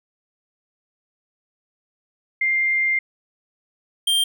sine / square tone pair in turn, 2103 / 3178 Hz, C7 / G7, +8 / +23 cents, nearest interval perfect fifth, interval 715 cents, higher second, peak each -17 dBFS, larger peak neither, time 2.41-2.99 / 4.07-4.24 s, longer first, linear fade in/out 5 ms, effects none

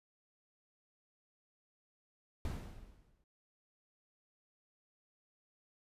brown noise with exponential decay, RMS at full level -36 dBFS, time 2.45-3.24 s, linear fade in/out 1 ms, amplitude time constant 170 ms, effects resampled to 32000 Hz

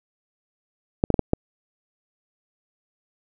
clicks, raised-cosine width 2 ms, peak -4 dBFS, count 5, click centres 1.039 / 1.103 / 1.142 / 1.193 / 1.334 s, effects none

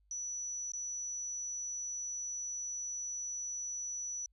sine tone with dropouts, 5920 Hz, F#8, in tune, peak -37 dBFS, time 0.11-4.26 s, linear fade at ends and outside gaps 1 ms, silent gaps 0.719-0.735 s, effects added 50 Hz sine -67 dBFS peak until 4.32 s

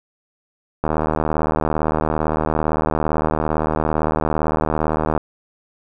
click train, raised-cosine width 1 ms, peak -5 dBFS, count 338, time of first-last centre 0.84-5.177 s, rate 77.7 Hz, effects none

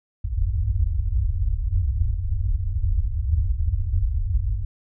white low-pass noise, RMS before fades -22 dBFS, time 0.24-4.65 s, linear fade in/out 10 ms, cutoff 100 Hz, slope 96 dB/octave, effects none

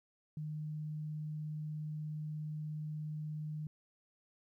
sine tone, 152.8 Hz, D#3, 31 cents flat, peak -38 dBFS, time 0.37-3.67 s, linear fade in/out 2 ms, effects 13-bit

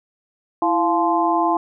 sine tone cluster, 332.3 / 697 / 863 / 1040 Hz, E4 / F5 / A5 / C6, +14 / -4 / -34 / -11 cents, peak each -21 dBFS, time 0.62-1.57 s, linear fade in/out 2 ms, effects none

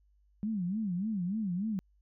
sine tone with vibrato, 196.9 Hz, G3, 8 cents sharp, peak -30 dBFS, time 0.43-1.79 s, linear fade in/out 0 ms, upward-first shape sine, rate 3.4 Hz, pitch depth 220 cents each way, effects added 50 Hz sine -64 dBFS peak until 2.01 s

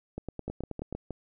two click trains, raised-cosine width 2 ms, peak -22 / -22 dBFS, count 5 / 8, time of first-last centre 0.48-1.107 / 0.18-0.926 s, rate 6.38 / 9.38 Hz, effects none

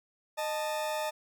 40% pulse tone pair together, 616.1 / 880 Hz, D#5 / A5, -17 / 0 cents, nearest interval tritone, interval 617 cents, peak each -32 / -34 dBFS, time 0.37-1.11 s, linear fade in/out 20 ms, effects none

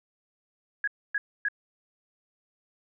sine tone bursts, 1661.2 Hz, G#6, in tune, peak -24 dBFS, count 3, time 0.84-1.485 s, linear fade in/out 2 ms, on 35 ms, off 270 ms, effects none

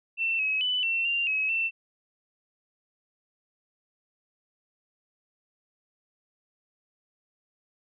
sine tone with pitch steps, 2687 / 2559 / 2993 / 2701 / 2779 / 2560 / 2682 Hz, E7 / D#7 / F#7 / E7 / F7 / D#7 / E7, +33 / +48 / +19 / +42 / -9 / +49 / +29 cents, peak -24 dBFS, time 0.17-1.71 s, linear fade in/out 50 ms, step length 220 ms, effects none

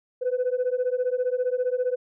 sine beating tone pair, 493.9 / 508.9 Hz, B4 / C5, 0 / -48 cents, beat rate 15 Hz, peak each -24 dBFS, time 0.21-1.96 s, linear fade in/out 20 ms, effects tanh soft clip ceiling -18 dBFS

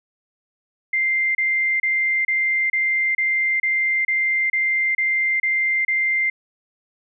sine tone bursts, 2093 Hz, C7, in tune, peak -17 dBFS, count 12, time 0.93-6.3 s, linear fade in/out 5 ms, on 420 ms, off 30 ms, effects none

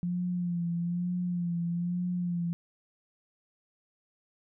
sine tone with vibrato, 174.61 Hz, F3, in tune, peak -28 dBFS, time 0.03-2.53 s, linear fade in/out 0 ms, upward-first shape sine, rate 1.1 Hz, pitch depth 42 cents each way, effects none

